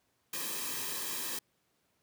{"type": "noise with comb filter", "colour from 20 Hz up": "white", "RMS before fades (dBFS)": -37, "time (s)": [0.33, 1.39], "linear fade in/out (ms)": 5, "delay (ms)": 1.4, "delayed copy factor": -0.7, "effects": ["pink hiss -75 dBFS RMS until 2.02 s", "high-pass 100 Hz 12 dB/octave"]}